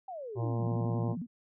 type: exponential sweep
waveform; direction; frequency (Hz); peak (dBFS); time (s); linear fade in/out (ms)
sine; down; 790 to 204.5; -38; 0.08-0.62; 5
type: harmonic tone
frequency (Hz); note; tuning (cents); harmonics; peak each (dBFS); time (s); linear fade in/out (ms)
116.4; A#2; -2; 1 / 3 / 4 / 5 / 6 / 7 / 8 / 9; -30 / -40 / -42 / -44 / -46 / -47 / -48 / -49; 0.35-1.16; 50
type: tone with vibrato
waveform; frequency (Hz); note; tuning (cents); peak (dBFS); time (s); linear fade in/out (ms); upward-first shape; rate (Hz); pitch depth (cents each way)
sine; 202.2; G#3; -46; -34; 0.58-1.27; 50; square; 11; 290
effects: none